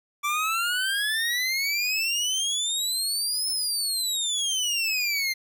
25% pulse exponential two-way sweep, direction up then down, 1156 to 5274 to 2078 Hz, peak -20 dBFS, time 0.23-5.34 s, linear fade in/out 20 ms, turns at 3.5 s, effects 10-bit

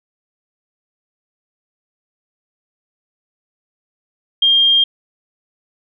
sine tone, 3210 Hz, G7, 40 cents sharp, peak -9 dBFS, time 4.42-4.84 s, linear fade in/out 5 ms, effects none

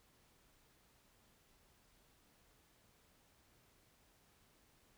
silence, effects pink hiss -71 dBFS RMS until 4.97 s

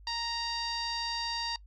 sawtooth tone with low-pass filter, 932.3 Hz, A#5, in tune, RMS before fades -34 dBFS, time 0.07-1.56 s, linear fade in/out 2 ms, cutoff 4700 Hz, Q 6.6, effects noise-tail reverb RT60 0.1 s tail -23 dB re dry + added 50 Hz sine -50 dBFS peak until 1.66 s

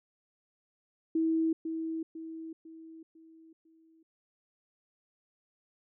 sine tone with echo, 323.6 Hz, E4, 32 cents flat, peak -25 dBFS, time 1.15-1.53 s, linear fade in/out 5 ms, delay 500 ms, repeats 5, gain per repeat -7 dB, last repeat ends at 4.03 s, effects none

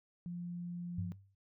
sine tone, 174.61 Hz, F3, in tune, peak -39 dBFS, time 0.26-1.12 s, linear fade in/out 0 ms
sine tone with exponential decay, 97.9 Hz, G2, 2 cents flat, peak -33 dBFS, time 0.98-1.35 s, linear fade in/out 5 ms, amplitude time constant 79 ms
effects noise-tail reverb RT60 0.2 s tail -23 dB re dry

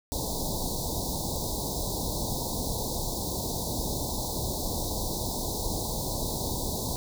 pink band-stop noise, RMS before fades -31 dBFS, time 0.12-6.96 s, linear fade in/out 0 ms, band 1000 to 3700 Hz, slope 96 dB/octave, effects none

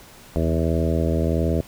harmonic tone with a mistuned harmonic, 81.3 Hz, E2, 23 cents flat, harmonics 1 / 2 / 3 / 4 / 5 / 6 / 7 / 8, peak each -22 / -25 / -27 / -28 / -29 / -30 / -30 / -31 dBFS, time 0.36-1.61 s, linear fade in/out 0 ms, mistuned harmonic 1, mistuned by -68 cents, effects pink hiss -46 dBFS RMS until 1.67 s

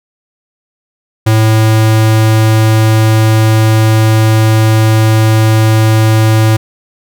square tone, 110 Hz, A2, in tune, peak -6 dBFS, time 1.26-6.57 s, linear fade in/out 10 ms, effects none

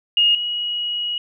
sine tone pair in turn, 2858 / 2903 Hz, F7 / F#7, +39 / -34 cents, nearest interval unison, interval 27 cents, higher second, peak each -12 / -21 dBFS, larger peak first, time 0.17-0.35 / 0.35-1.18 s, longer second, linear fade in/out 2 ms, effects none

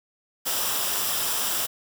white noise with comb filter, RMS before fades -26 dBFS, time 0.45-1.67 s, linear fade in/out 20 ms, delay 0.46 ms, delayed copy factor -0.5, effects none

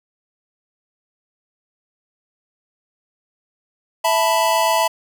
square chord, E suspended fourth, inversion none, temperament equal, 659.3 / 880 / 987.8 Hz, E5 / A5 / B5, 0 / 0 / 0 cents, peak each -20 dBFS, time 4.04-4.88 s, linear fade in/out 10 ms, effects none

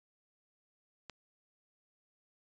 click, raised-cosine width 0.2 ms, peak -27 dBFS, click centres 1.097 s, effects resampled to 16000 Hz

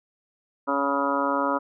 harmonic tone, 140 Hz, C#3, 18 cents sharp, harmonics 2 / 3 / 4 / 5 / 6 / 7 / 8 / 9 / 10, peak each -28 / -36 / -28 / -35 / -36 / -27 / -36 / -28 / -34 dBFS, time 0.67-1.59 s, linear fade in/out 20 ms, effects none

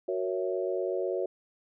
sine chord, F# dominant seventh, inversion none, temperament equal, 370 / 466.2 / 554.4 / 659.3 Hz, F#4 / A#4 / C#5 / E5, 0 / 0 / 0 / 0 cents, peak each -31 / -35 / -33 / -37 dBFS, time 0.08-1.26 s, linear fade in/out 5 ms, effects none

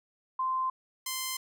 sine / 5% pulse tone pair in turn, 1040 / 1040 Hz, C6 / C6, -11 / -11 cents, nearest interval unison, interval 0 cents, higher neither, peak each -27 / -20 dBFS, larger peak second, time 0.39-0.7 / 1.06-1.37 s, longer neither, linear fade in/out 5 ms, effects none

